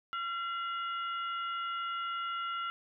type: harmonic tone with a mistuned harmonic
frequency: 683 Hz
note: F5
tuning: 39 cents flat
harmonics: 2 / 3 / 4 / 5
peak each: -34 / -48 / -43 / -53 dBFS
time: 0.13-2.7 s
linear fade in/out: 0 ms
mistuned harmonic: 4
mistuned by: +84 cents
effects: none